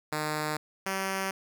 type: tone pair in turn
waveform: 5% pulse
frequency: 152.7 / 192.39 Hz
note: D#3 / G3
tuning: -32 / -32 cents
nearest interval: major third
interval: 400 cents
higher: second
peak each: -18 dBFS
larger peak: neither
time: 0.12-0.57 / 0.86-1.31 s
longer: neither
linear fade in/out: 5 ms
effects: none